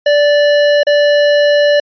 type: tone with dropouts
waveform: square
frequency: 584 Hz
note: D5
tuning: 10 cents flat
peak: -8 dBFS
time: 0.06-1.8 s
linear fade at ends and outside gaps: 5 ms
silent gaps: 0.833-0.868 s
effects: resampled to 11025 Hz